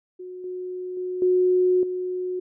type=tone with level steps; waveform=sine; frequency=365.1 Hz; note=F#4; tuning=23 cents flat; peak=-34 / -29 / -26 / -16 / -25 dBFS; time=0.19-2.4 s; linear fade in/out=10 ms; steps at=0.44 / 0.97 / 1.22 / 1.83 s; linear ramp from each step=2 ms; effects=none